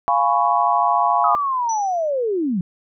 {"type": "chord", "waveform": "sine", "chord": "C# dominant seventh", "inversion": "first", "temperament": "equal with one note detuned", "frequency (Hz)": [698.5, 830.6, 995.2, 1108.7], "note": ["E#5", "G#5", "B5", "C#6"], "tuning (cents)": [0, 0, 13, 0], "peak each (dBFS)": -20, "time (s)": [0.08, 1.35], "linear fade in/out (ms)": 0}
{"type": "linear sweep", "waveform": "sine", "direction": "down", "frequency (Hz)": [1286, 164.81], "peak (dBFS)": -18, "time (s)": [1.24, 2.61], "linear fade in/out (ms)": 2}
{"type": "tone with exponential decay", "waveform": "sine", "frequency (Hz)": 5920, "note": "F#8", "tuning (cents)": 0, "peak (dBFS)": -25, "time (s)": [1.69, 2.1], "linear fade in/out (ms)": 5, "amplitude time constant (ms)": 88}
{"effects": []}